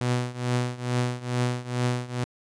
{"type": "tone with tremolo", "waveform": "sawtooth", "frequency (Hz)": 123.47, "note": "B2", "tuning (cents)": 0, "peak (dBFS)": -17, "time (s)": [0.01, 2.24], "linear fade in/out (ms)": 0, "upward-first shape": "triangle", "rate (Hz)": 2.3, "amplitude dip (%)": 90, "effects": ["resampled to 22050 Hz"]}